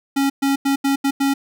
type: tone bursts at uneven times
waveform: square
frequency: 275.6 Hz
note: C#4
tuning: 10 cents flat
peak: -16 dBFS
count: 6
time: 0.16-0.3 / 0.42-0.56 / 0.65-0.76 / 0.84-0.96 / 1.04-1.11 / 1.2-1.34 s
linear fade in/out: 10 ms
effects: none